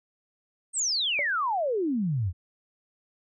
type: exponential sweep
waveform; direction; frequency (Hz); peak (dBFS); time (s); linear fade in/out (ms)
sine; down; 8710 to 81.3; -24; 0.73-2.33; 50
type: tone with exponential decay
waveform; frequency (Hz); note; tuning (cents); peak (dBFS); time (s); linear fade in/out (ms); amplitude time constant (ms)
sine; 580; D5; -22; -27; 1.19-1.3; 0; 23
effects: none